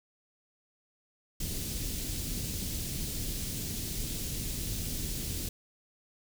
pink band-stop noise, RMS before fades -35 dBFS, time 1.4-5.49 s, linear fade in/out 5 ms, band 260 to 4200 Hz, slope 12 dB/octave, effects none

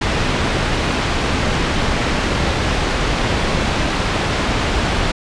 pink low-pass noise, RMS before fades -18 dBFS, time 0.01-5.12 s, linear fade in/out 10 ms, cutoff 3900 Hz, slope 12 dB/octave, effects resampled to 22050 Hz

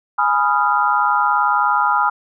sine chord, F half-diminished seventh, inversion first, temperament equal with one note detuned, 830.6 / 987.8 / 1244.5 / 1383.3 Hz, Ab5 / Cb6 / Eb6 / F6, 0 / 0 / 0 / -17 cents, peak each -19 dBFS, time 0.18-2.1 s, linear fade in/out 10 ms, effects none

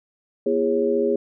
sine tone cluster, 240.8 / 335.7 / 410.5 / 546 Hz, B3 / E4 / G#4 / C#5, -44 / +32 / -20 / -26 cents, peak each -26 / -26 / -20 / -25 dBFS, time 0.46-1.16 s, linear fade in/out 5 ms, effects none

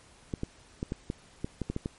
clicks, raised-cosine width 3 ms, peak -18 dBFS, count 10, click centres 0.338 / 0.434 / 0.829 / 0.921 / 1.101 / 1.445 / 1.617 / 1.7 / 1.764 / 1.859 s, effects pink hiss -57 dBFS RMS until 1.98 s + MP3 48 kbps

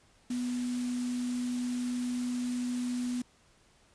sine tone in noise, 246.5 Hz, B3, 3 cents flat, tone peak -30 dBFS, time 0.3-3.22 s, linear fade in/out 5 ms, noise white, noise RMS -45 dBFS, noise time 0.3-3.22 s, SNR +12 dB, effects pink hiss -64 dBFS RMS until 3.94 s + resampled to 22050 Hz

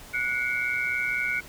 sine tone cluster, 1466 / 2152 / 2276 Hz, F#6 / C7 / C#7, -16 / +48 / +45 cents, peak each -29 dBFS, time 0.13-1.41 s, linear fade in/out 20 ms, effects pink hiss -46 dBFS RMS until 1.48 s

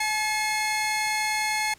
sawtooth tone pair together, 858 / 2160 Hz, A5 / C#7, -44 / -45 cents, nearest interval octave + major third, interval 1599 cents, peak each -23 dBFS, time 0-1.74 s, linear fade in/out 5 ms, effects pink hiss -54 dBFS RMS until 1.78 s + low-pass 12000 Hz 12 dB/octave

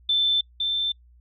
sine tone pair in turn, 3536 / 3553 Hz, A7 / A7, +8 / +16 cents, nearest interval unison, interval 8 cents, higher second, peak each -18 / -22 dBFS, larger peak first, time 0.09-0.41 / 0.6-0.92 s, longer neither, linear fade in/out 5 ms, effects noise-tail reverb RT60 0.1 s tail -26 dB re dry + added 60 Hz sine -51 dBFS peak until 1.2 s

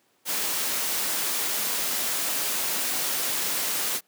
white noise, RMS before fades -27 dBFS, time 0.25-4.01 s, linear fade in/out 50 ms, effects pink hiss -66 dBFS RMS until 4.07 s + high-pass 200 Hz 12 dB/octave

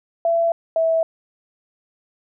sine tone pair in turn, 671 / 652.7 Hz, E5 / E5, +31 / -17 cents, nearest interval unison, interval 48 cents, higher first, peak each -15 dBFS, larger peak neither, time 0.25-0.52 / 0.76-1.03 s, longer neither, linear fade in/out 2 ms, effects none

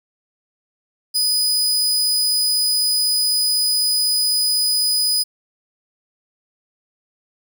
sawtooth tone, 4978 Hz, D#8, in tune, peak -13 dBFS, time 1.14-5.24 s, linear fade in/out 20 ms, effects none

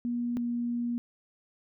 sine tone pair in turn, 239.9 / 238.7 Hz, A#3 / A#3, +50 / +41 cents, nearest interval unison, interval 9 cents, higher first, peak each -28 dBFS, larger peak neither, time 0.05-0.37 / 0.37-0.98 s, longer second, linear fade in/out 0 ms, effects none

